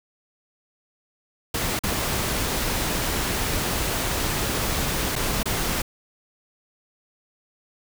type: noise with dropouts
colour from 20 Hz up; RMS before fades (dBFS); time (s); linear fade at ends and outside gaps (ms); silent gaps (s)
pink; -25; 1.54-5.82; 5; 1.792-1.835 / 5.156-5.161 / 5.431-5.456
effects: none